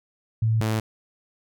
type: tone pair in turn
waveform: sine / sawtooth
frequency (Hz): 111.4 / 109.61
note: A2 / A2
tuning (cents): +22 / -6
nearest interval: unison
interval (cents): 28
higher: first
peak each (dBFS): -18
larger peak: neither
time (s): 0.42-0.61 / 0.61-0.8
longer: neither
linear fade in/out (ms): 5
effects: none